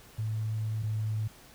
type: tone pair in turn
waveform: sine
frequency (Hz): 109.3 / 108.36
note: A2 / A2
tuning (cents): -11 / -26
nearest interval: unison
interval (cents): 15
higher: first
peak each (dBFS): -29 / -28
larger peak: second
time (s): 0.18-0.83 / 0.83-1.28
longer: first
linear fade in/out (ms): 10
effects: pink hiss -54 dBFS RMS until 1.54 s